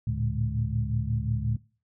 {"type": "tone cluster", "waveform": "sine", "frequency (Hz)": [73.6, 111.3, 116.9, 145.8, 209.6], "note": ["D2", "A2", "A#2", "D3", "G#3"], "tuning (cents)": [4, 20, 5, -12, 16], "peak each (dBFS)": [-33, -28, -31, -35, -36], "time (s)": [0.07, 1.57], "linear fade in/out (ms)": 5, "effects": ["noise-tail reverb RT60 0.4 s tail -22 dB re dry"]}